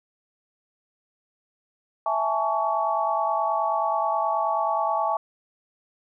sine chord, A major seventh, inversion second, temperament equal with one note detuned, 659.3 / 830.6 / 880 / 1126.2 Hz, E5 / G#5 / A5 / C#6, 0 / 0 / 0 / +27 cents, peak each -27 dBFS, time 2.06-5.17 s, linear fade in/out 2 ms, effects none

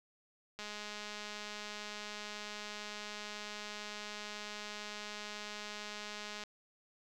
click train, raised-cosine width 0.2 ms, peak -27 dBFS, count 1223, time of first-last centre 0.59-6.437 s, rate 209 Hz, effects none

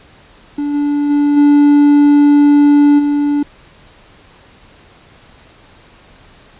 triangle tone with level steps, 290 Hz, D4, 22 cents flat, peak -13 / -10 / -7 / -3 / -9 dBFS, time 0.58-3.43 s, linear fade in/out 5 ms, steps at 0.73 / 1.09 / 1.36 / 2.98 s, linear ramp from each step 20 ms, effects pink hiss -44 dBFS RMS until 6.59 s + resampled to 8000 Hz

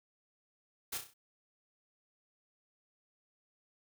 white noise with echo, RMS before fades -38 dBFS, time 0.92-0.98 s, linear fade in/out 10 ms, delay 32 ms, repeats 5, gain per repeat -6 dB, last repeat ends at 1.14 s, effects none

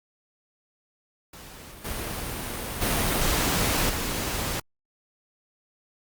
pink noise with level steps, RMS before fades -44 / -32 / -24 / -29 dBFS, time 1.33-4.6 s, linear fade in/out 5 ms, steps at 1.84 / 2.81 / 3.89 s, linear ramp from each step 10 ms, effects Opus 48 kbps

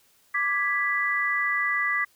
sine chord, G# diminished, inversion second, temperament equal, 1174.7 / 1661.2 / 1975.5 Hz, D6 / G#6 / B6, 0 / 0 / 0 cents, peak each -29 / -30 / -24 dBFS, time 0.34-2.05 s, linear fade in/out 10 ms, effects white hiss -62 dBFS RMS until 2.15 s

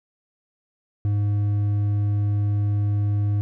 triangle tone with hard clipping, 102.7 Hz, G#2, 19 cents flat, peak -20 dBFS, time 1.05-3.41 s, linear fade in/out 0 ms, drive 7 dB, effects none

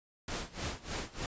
pink noise with tremolo, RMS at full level -36 dBFS, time 0.28-1.26 s, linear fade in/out 2 ms, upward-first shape sine, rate 3.3 Hz, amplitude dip 90%, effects resampled to 16000 Hz

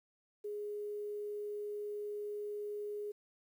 sine tone with quantisation, 415.3 Hz, G#4, in tune, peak -38 dBFS, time 0.44-3.12 s, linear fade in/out 10 ms, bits 11, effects none

